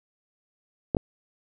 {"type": "clicks", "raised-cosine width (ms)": 2, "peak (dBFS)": -10, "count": 2, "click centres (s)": [0.948, 0.968], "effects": []}